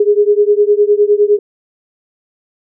sine beating tone pair, 409.5 / 419.3 Hz, G#4 / G#4, -24 / +17 cents, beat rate 9.8 Hz, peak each -10 / -11 dBFS, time 0-1.39 s, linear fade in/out 5 ms, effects none

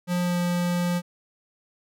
square tone with pitch glide, 177.4 to 175.77 Hz, F3 to F3, +27 to +11 cents, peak -23 dBFS, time 0.07-1.02 s, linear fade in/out 50 ms, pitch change -16 cents, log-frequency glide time 0.21-0.38 s, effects none

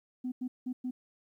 sine tone bursts at uneven times, 252.3 Hz, B3, 37 cents sharp, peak -31 dBFS, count 4, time 0.24-0.32 / 0.41-0.48 / 0.66-0.73 / 0.84-0.91 s, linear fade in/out 10 ms, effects tanh soft clip ceiling -28 dBFS + 12-bit

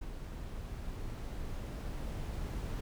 brown noise with level ramp, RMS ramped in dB -43 to -37 dBFS, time 0.01-2.81 s, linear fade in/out 10 ms, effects none

